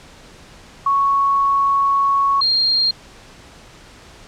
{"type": "tone pair in turn", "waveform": "sine", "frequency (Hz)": [1108.7, 4210], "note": ["C#6", "C8"], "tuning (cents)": [0, 10], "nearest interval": "octave + major seventh", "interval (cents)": 2310, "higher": "second", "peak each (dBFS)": -13, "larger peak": "neither", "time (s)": [[0.86, 2.41], [2.41, 2.91]], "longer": "first", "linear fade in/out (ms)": 5, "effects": ["pink hiss -43 dBFS RMS until 4.27 s", "low-pass 7000 Hz 12 dB/octave"]}